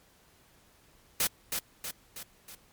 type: noise with echo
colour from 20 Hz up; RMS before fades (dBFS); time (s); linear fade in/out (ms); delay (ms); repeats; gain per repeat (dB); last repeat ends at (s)
white; -27; 1.2-1.27; 2; 320; 4; -5; 2.55
effects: pink hiss -62 dBFS RMS until 2.72 s + MP3 96 kbps